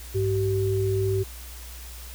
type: tone pair together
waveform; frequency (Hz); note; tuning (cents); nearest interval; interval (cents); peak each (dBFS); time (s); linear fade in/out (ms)
sine; 101.5 / 383.2; G#2 / G4; -39 / -39; octave + major seventh; 2300; -24; 0.14-1.24; 20
effects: added 60 Hz sine -39 dBFS peak until 2.14 s + white hiss -44 dBFS RMS until 2.14 s